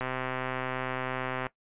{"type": "click train", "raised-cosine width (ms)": 0.5, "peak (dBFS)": -17, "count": 189, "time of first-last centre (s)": [0.01, 1.467], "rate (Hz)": 129, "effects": ["noise-tail reverb RT60 0.1 s tail -18 dB re dry", "resampled to 8000 Hz"]}